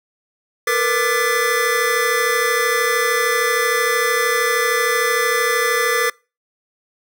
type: tone cluster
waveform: square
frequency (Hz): 456.4 / 489.5 / 1184 / 1738 / 2007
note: A#4 / B4 / D6 / A6 / B6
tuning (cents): -37 / -15 / +14 / -22 / +27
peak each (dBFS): -23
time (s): 0.67-6.1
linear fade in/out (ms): 5
effects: noise-tail reverb RT60 0.3 s tail -24 dB re dry

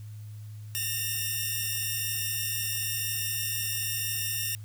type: tone cluster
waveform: 5% pulse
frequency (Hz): 1817 / 2705 / 2849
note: A#6 / E7 / F7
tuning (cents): -45 / +44 / +34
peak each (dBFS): -24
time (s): 0.75-4.55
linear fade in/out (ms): 0
effects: added 106 Hz sine -39 dBFS peak until 4.64 s + white hiss -60 dBFS RMS until 4.64 s

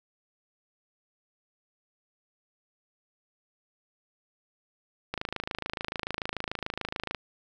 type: click train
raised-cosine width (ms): 0.3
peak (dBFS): -15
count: 55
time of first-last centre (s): 5.14-7.147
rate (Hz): 26.9
effects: none

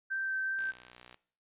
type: tone with vibrato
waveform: sine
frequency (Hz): 1557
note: G6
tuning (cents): -12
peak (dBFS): -31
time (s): 0.1-0.72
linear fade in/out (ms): 20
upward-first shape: sine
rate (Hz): 2.6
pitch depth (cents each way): 9
type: click train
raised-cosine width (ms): 0.2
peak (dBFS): -33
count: 35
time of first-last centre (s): 0.59-1.144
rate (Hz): 61.4
effects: noise-tail reverb RT60 0.5 s tail -19 dB re dry + resampled to 8000 Hz

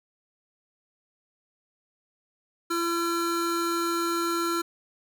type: tone pair together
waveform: square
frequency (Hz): 339.2 / 1356.8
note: E4 / E6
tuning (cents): +50 / +50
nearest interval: 2 octaves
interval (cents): 2400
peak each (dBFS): -28 / -29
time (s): 2.7-4.62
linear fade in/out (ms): 10
effects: none

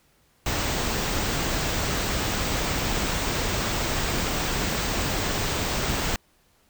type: band-stop noise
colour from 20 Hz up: pink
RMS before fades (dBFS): -26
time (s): 0.46-6.16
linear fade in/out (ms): 2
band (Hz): 8600 to 14000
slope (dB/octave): 96
effects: pink hiss -63 dBFS RMS until 6.69 s

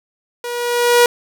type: tone with level ramp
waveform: sawtooth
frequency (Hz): 481.2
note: B4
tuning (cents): -45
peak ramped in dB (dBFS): -20 to -3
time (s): 0.44-1.06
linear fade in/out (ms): 2
effects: none

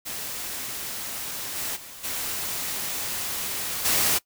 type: noise with level steps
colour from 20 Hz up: white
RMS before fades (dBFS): -33 / -30 / -42 / -30 / -22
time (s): 0.05-4.19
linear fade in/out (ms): 20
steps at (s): 1.55 / 1.75 / 2.03 / 3.84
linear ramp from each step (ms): 20
effects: noise-tail reverb RT60 0.1 s tail -21 dB re dry

